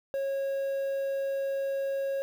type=tone with quantisation; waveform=triangle; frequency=547 Hz; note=C#5; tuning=23 cents flat; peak=-26 dBFS; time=0.14-2.22 s; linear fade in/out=0 ms; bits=9; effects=none